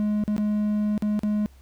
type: tone with dropouts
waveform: triangle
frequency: 210 Hz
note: G#3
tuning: 19 cents sharp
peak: -19 dBFS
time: 0-1.46 s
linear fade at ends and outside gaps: 0 ms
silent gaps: 0.238-0.279 / 0.365-0.38 / 0.978-1.023 / 1.192-1.234 s
effects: added 66 Hz sine -48 dBFS peak until 1.61 s + pink hiss -60 dBFS RMS until 1.61 s